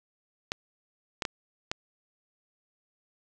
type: clicks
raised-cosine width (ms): 0.2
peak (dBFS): -12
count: 4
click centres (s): 0.519 / 1.222 / 1.252 / 1.715
effects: 7-bit